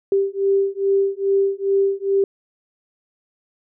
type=beating tone pair; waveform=sine; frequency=392 / 394.4 Hz; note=G4 / G4; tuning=0 / +11 cents; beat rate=2.4 Hz; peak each=-19 dBFS; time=0.12-2.24 s; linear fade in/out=2 ms; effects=none